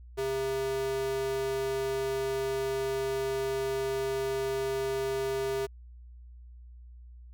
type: tone with high-pass filter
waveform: square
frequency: 133.9 Hz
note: C3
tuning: 40 cents sharp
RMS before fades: -31 dBFS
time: 0.17-5.67 s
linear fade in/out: 20 ms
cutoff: 360 Hz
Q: 2.8
effects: added 60 Hz sine -46 dBFS peak until 7.33 s